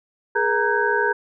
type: tone cluster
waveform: sine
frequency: 415.6 / 476 / 931 / 1524 / 1636 Hz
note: G#4 / A#4 / A#5 / G6 / G#6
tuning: +1 / +36 / -2 / -49 / -26 cents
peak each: -23 / -26 / -23 / -23 / -25 dBFS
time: 0.35-1.13 s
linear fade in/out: 10 ms
effects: none